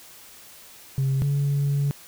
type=tone pair in turn; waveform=sine; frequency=134.9 / 141.62 Hz; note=C#3 / C#3; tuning=-47 / +37 cents; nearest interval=minor second; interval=84 cents; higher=second; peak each=-18 dBFS; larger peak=neither; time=0.98-1.22 / 1.22-1.91 s; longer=second; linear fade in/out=0 ms; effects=tanh soft clip ceiling -18 dBFS + white hiss -47 dBFS RMS until 2.07 s